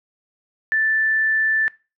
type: tone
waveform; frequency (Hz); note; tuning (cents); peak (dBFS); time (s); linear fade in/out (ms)
sine; 1762; A6; +2; -16; 0.72-1.68; 0
effects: noise-tail reverb RT60 0.3 s tail -21 dB re dry